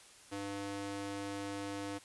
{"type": "tone with high-pass filter", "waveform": "square", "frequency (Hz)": 100, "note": "G2", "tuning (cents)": 35, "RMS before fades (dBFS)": -41, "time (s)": [0.31, 1.99], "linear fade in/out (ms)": 20, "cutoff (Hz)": 270, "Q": 1.1, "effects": ["white hiss -58 dBFS RMS until 2.04 s", "resampled to 24000 Hz"]}